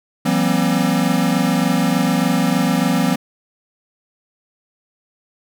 square tone cluster, 168.5 / 191.8 / 240.1 / 266.9 Hz, E3 / G3 / B3 / C4, +38 / -37 / -49 / +35 cents, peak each -21 dBFS, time 0.25-3.16 s, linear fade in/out 10 ms, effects none

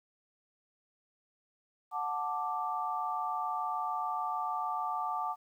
sine chord, D major, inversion first, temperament just, 734.2 / 881 / 1174.7 Hz, F#5 / A5 / D6, -14 / +2 / 0 cents, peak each -37 / -36 / -35 dBFS, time 1.91-5.36 s, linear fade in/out 50 ms, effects 11-bit

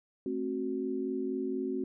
sine chord, F# diminished, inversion first, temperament just, 222 / 266.4 / 370 Hz, A3 / C4 / F#4, +16 / +31 / 0 cents, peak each -39 / -34 / -34 dBFS, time 0.26-1.84 s, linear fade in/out 2 ms, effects none

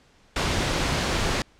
pink noise, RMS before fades -24 dBFS, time 0.36-1.42 s, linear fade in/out 2 ms, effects pink hiss -58 dBFS RMS until 1.59 s + low-pass 6000 Hz 12 dB/octave

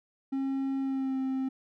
triangle tone with pitch glide, 270 to 264 Hz, C#4 to C4, -45 to +16 cents, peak -26 dBFS, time 0.32-1.49 s, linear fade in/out 10 ms, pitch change -39 cents, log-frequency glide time 0.8-1.18 s, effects none

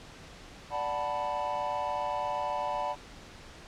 triangle chord, B minor seventh, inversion first, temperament equal, 587.3 / 740 / 880 / 987.8 Hz, D5 / F#5 / A5 / B5, 0 / 0 / 0 / 0 cents, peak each -34 / -34 / -33 / -33 dBFS, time 0.7-2.96 s, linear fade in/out 50 ms, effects pink hiss -49 dBFS RMS until 3.67 s + low-pass 6000 Hz 12 dB/octave

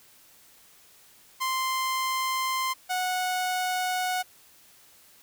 sawtooth tone pair in turn, 1044 / 735 Hz, C6 / F#5, -4 / -12 cents, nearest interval tritone, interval 608 cents, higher first, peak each -22 dBFS, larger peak neither, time 1.4-2.74 / 2.89-4.23 s, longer neither, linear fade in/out 20 ms, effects white hiss -56 dBFS RMS until 5.22 s

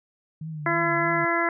sine tone with vibrato, 154.1 Hz, D#3, 16 cents flat, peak -31 dBFS, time 0.41-1.25 s, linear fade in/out 5 ms, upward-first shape triangle, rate 3.2 Hz, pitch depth 81 cents each way
harmonic tone, 338.3 Hz, E4, 45 cents sharp, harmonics 1 / 2 / 3 / 4 / 5 / 6, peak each -28 / -28 / -28 / -28 / -28 / -28 dBFS, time 0.66-1.49 s, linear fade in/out 2 ms
effects none

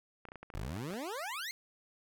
clicks, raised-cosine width 0.5 ms, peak -32 dBFS, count 12, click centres 0.253 / 0.287 / 0.319 / 0.357 / 0.43 / 0.502 / 0.539 / 0.575 / 0.633 / 0.766 / 0.906 / 0.937 s
20% pulse exponential sweep, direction up, 41.2 to 2180 Hz, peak -33 dBFS, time 0.55-1.51 s, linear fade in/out 0 ms
effects none

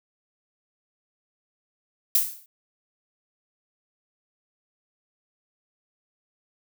violet noise with exponential decay, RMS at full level -17 dBFS, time 2.15-2.46 s, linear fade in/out 1 ms, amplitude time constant 66 ms, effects none

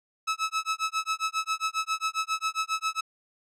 sawtooth tone with tremolo, 1298 Hz, E6, 27 cents flat, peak -20 dBFS, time 0.27-3.01 s, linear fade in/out 10 ms, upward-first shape sine, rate 7.4 Hz, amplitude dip 100%, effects low-pass 8000 Hz 12 dB/octave

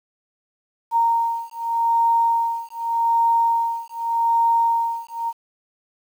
sine beating tone pair, 925 / 925.84 Hz, A#5 / A#5, -14 / -12 cents, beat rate 0.84 Hz, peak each -20 / -20 dBFS, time 0.91-5.33 s, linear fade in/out 50 ms, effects 8-bit

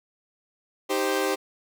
sawtooth chord, C minor, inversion first, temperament equal, 311.1 / 392 / 523.3 Hz, Eb4 / G4 / C5, 0 / 0 / 0 cents, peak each -26 / -22 / -24 dBFS, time 0.89-1.36 s, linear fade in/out 20 ms, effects none

